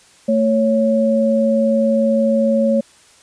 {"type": "tone pair together", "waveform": "sine", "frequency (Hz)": [223.3, 554.4], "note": ["A3", "C#5"], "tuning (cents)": [26, 0], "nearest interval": "octave + major third", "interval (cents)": 1574, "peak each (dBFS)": -15, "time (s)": [0.28, 2.81], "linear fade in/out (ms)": 10, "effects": ["white hiss -49 dBFS RMS until 3.22 s", "resampled to 22050 Hz"]}